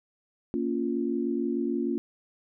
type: chord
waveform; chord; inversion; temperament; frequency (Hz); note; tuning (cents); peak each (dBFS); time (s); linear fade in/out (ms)
sine; Bb minor; none; just; 233.1 / 279.7 / 349.6; Bb3 / Db4 / F4; 0 / +16 / +2; -30; 0.54-1.98; 0
effects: none